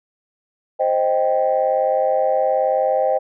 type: chord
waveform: sine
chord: C minor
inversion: none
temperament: equal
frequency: 523.3 / 622.3 / 784 Hz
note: C5 / Eb5 / G5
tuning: 0 / 0 / 0 cents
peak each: -18 / -19 / -20 dBFS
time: 0.79-3.19 s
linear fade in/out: 20 ms
effects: tanh soft clip ceiling -7 dBFS